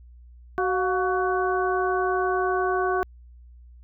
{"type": "harmonic tone with a mistuned harmonic", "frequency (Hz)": 374.3, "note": "F#4", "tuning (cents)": 20, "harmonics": [1, 2, 3, 4], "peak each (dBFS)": [-24, -27, -28, -30], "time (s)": [0.58, 3.03], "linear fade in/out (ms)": 0, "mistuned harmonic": 2, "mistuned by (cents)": -74, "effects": ["added 60 Hz sine -45 dBFS peak until 3.83 s"]}